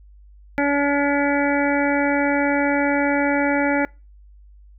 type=harmonic tone; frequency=284.9 Hz; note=C#4; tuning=48 cents sharp; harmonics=1 / 2 / 3 / 5 / 6 / 7 / 8; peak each=-20 / -23 / -25 / -27 / -28 / -28 / -29 dBFS; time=0.58-3.85 s; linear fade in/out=0 ms; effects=noise-tail reverb RT60 0.3 s tail -26 dB re dry + added 50 Hz sine -44 dBFS peak until 4.78 s